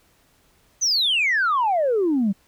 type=exponential sweep; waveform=sine; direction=down; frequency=6280 to 186 Hz; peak=-16 dBFS; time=0.81-2.33 s; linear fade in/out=20 ms; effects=tanh soft clip ceiling -14 dBFS + pink hiss -60 dBFS RMS until 2.47 s